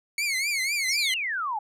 sawtooth tone with vibrato, 2217 Hz, C#7, in tune, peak -21 dBFS, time 0.18-1.14 s, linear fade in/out 2 ms, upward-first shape triangle, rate 4 Hz, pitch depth 170 cents each way
sine exponential sweep, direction down, 6150 to 807 Hz, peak -26 dBFS, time 0.88-1.59 s, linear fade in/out 5 ms
effects low-pass 12000 Hz 12 dB/octave

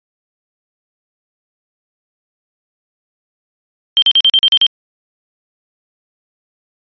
sine tone bursts, 3149 Hz, G7, 7 cents sharp, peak -6 dBFS, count 8, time 3.97-4.665 s, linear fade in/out 0 ms, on 51 ms, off 41 ms, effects resampled to 11025 Hz

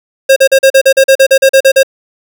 square tone bursts, 537 Hz, C5, 45 cents sharp, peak -3 dBFS, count 14, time 0.29-1.832 s, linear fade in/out 10 ms, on 73 ms, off 40 ms, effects none

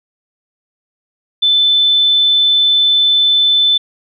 sine tone, 3520 Hz, A7, in tune, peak -8 dBFS, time 1.42-3.78 s, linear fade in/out 10 ms, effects none

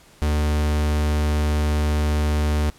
45% pulse tone, 75 Hz, D2, 37 cents sharp, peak -18 dBFS, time 0.22-2.7 s, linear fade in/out 0 ms, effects pink hiss -51 dBFS RMS until 2.78 s + low-pass 12000 Hz 12 dB/octave

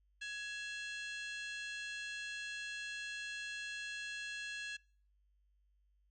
harmonic tone with a mistuned harmonic, 835 Hz, G#5, 9 cents sharp, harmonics 2 / 3 / 4 / 5 / 6 / 7 / 8 / 9 / 10, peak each -44 / -47 / -51 / -52 / -63 / -64 / -58 / -66 / -62 dBFS, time 0.21-4.77 s, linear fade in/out 10 ms, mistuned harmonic 3, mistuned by +110 cents, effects noise-tail reverb RT60 0.5 s tail -26 dB re dry + added 50 Hz sine -70 dBFS peak until 6.1 s

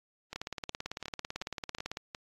two click trains, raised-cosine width 0.2 ms, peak -19 / -22 dBFS, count 30 / 6, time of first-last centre 0.36-1.971 / 0.33-2.148 s, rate 18 / 2.75 Hz, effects AAC 32 kbps

